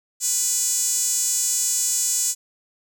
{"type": "tone with high-pass filter", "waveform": "sawtooth", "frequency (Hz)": 493.9, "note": "B4", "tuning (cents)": 0, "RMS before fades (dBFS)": -22, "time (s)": [0.2, 2.35], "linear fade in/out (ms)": 50, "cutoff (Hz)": 7100, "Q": 4.6, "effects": []}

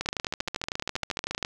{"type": "two click trains", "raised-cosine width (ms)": 0.2, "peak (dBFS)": [-13, -12], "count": [21, 19], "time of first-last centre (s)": [[0.06, 1.449], [0.01, 1.427]], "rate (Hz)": [14.4, 12.7], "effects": []}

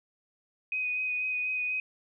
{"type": "tone with vibrato", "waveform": "sine", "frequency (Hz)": 2500, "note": "D#7", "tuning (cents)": 8, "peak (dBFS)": -28, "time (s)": [0.72, 1.8], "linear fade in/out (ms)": 2, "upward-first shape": "sine", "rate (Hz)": 4.1, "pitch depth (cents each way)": 15, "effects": []}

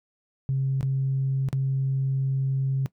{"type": "tone with dropouts", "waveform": "sine", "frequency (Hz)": 134.5, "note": "C3", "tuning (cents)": 48, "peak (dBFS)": -21, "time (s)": [0.49, 2.86], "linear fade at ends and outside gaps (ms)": 0, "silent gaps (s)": [[0.809, 0.829], [1.487, 1.529]], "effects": ["noise-tail reverb RT60 0.1 s tail -19 dB re dry", "tanh soft clip ceiling -17 dBFS"]}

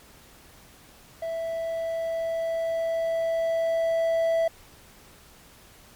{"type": "tone with level ramp", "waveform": "triangle", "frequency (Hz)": 659.3, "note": "E5", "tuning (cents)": 0, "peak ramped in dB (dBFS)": [-26, -18], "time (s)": [1.22, 4.48], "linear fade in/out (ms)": 5, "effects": ["pink hiss -52 dBFS RMS until 5.95 s", "MP3 96 kbps"]}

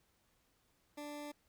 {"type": "tone", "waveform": "20% pulse", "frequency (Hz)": 293.7, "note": "D4", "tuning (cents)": 0, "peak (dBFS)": -39, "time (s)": [0.97, 1.32], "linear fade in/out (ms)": 10, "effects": ["pink hiss -75 dBFS RMS until 1.48 s"]}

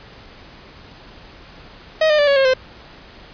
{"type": "tone with pitch steps", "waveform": "45% pulse", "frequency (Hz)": [630, 605.7, 582.4, 560, 538.4, 517.7], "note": ["D#5", "D#5", "D5", "C#5", "C5", "C5"], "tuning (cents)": [21, -47, -15, 18, 49, -18], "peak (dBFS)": -12, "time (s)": [2.01, 2.538], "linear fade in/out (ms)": 5, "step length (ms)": 88, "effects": ["pink hiss -42 dBFS RMS until 3.33 s", "resampled to 11025 Hz"]}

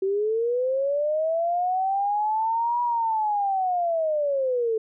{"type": "linear two-way sweep", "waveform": "sine", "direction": "up then down", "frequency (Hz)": [378.3, 970, 433.5], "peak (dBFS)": -21, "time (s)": [0.02, 4.78], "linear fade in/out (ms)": 5, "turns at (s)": 2.82, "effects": []}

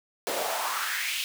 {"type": "noise with high-pass filter sweep", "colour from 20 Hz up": "pink", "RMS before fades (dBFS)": -30, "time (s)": [0.27, 1.24], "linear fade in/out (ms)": 0, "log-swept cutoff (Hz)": [430, 3100], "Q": 3.1, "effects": []}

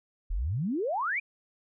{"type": "exponential sweep", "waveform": "sine", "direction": "up", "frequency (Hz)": [35.53, 2489], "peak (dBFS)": -27, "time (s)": [0.3, 1.2], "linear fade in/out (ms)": 10, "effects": []}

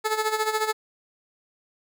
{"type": "tone with tremolo", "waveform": "15% pulse", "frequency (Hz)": 433.5, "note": "A4", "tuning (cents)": -26, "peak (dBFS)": -14, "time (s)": [0.04, 0.73], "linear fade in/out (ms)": 20, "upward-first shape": "sine", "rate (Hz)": 14, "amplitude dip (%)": 70, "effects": []}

